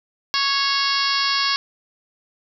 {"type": "harmonic tone with a mistuned harmonic", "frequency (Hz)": 554.4, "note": "C#5", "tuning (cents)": 0, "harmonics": [2, 3, 4, 5, 6, 7, 8, 9, 10], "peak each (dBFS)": [-24, -27, -29, -29, -28, -30, -24, -26, -29], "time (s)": [0.34, 1.56], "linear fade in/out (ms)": 0, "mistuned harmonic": 4, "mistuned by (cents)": -22, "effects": []}